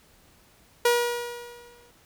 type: tone with exponential decay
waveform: sawtooth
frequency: 479.5 Hz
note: A#4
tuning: 49 cents sharp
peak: -13 dBFS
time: 0.85-1.91 s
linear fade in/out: 5 ms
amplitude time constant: 230 ms
effects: pink hiss -58 dBFS RMS until 2.05 s

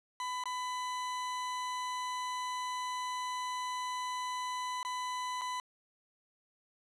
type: tone with dropouts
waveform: 40% pulse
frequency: 1000 Hz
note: B5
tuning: 21 cents sharp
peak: -34 dBFS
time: 0.2-5.6 s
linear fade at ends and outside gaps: 1 ms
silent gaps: 0.438-0.456 / 4.83-4.849 / 5.412-5.417 s
effects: low-pass 9000 Hz 12 dB/octave

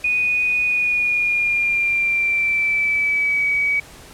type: tone with pitch glide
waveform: sine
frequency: 2476 to 2271 Hz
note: D#7 to C#7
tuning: -9 to +41 cents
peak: -16 dBFS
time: 0.04-3.8 s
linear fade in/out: 5 ms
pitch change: -150 cents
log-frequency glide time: 0.64-3.46 s
effects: pink hiss -42 dBFS RMS until 4.13 s + low-pass 12000 Hz 12 dB/octave

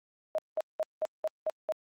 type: tone bursts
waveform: sine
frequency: 628 Hz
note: D#5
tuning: 16 cents sharp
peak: -26 dBFS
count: 7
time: 0.35-1.721 s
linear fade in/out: 0 ms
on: 33 ms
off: 190 ms
effects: high-pass 400 Hz 12 dB/octave + Opus 48 kbps

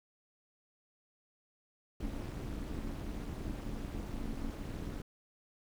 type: noise with amplitude modulation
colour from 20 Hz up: brown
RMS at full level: -36 dBFS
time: 2-5.02 s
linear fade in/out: 5 ms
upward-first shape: sine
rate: 250 Hz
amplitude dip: 90%
effects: none

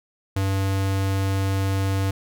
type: tone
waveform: square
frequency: 97 Hz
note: G2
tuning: 18 cents flat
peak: -21 dBFS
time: 0.36-2.11 s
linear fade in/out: 5 ms
effects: none

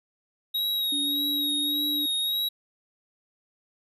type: tone with vibrato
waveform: square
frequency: 3800 Hz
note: A#7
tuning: 33 cents sharp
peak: -25 dBFS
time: 0.54-2.49 s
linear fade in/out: 10 ms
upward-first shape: sine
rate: 1.7 Hz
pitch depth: 30 cents each way
type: tone with pitch glide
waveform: sine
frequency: 286.1 to 293.8 Hz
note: D4 to D4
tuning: -45 to +1 cents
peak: -32 dBFS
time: 0.92-2.06 s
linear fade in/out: 5 ms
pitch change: +46 cents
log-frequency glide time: 1.04-1.85 s
effects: none

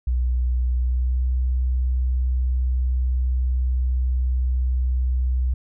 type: tone with pitch glide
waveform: sine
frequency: 61.74 to 63.07 Hz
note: B1 to B1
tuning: 0 to +37 cents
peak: -18 dBFS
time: 0.07-5.54 s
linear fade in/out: 5 ms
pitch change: +37 cents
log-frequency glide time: 0.79-1.24 s
effects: none

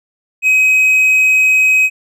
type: tone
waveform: triangle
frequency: 2532 Hz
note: D#7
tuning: 30 cents sharp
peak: -6 dBFS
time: 0.42-1.9 s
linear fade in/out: 50 ms
effects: none

